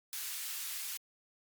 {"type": "high-pass noise", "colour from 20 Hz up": "white", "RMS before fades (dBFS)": -40, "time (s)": [0.13, 0.97], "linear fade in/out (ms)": 0, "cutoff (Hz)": 1700, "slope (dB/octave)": 12, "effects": ["Opus 48 kbps"]}